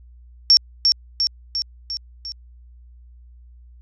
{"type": "tone with echo", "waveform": "sine", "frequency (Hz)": 5470, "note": "F8", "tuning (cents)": -37, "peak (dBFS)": -8, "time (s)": [0.5, 0.57], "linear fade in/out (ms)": 0, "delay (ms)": 350, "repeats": 5, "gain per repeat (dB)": -4, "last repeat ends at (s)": 2.32, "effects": ["added 60 Hz sine -43 dBFS peak until 3.81 s", "resampled to 22050 Hz"]}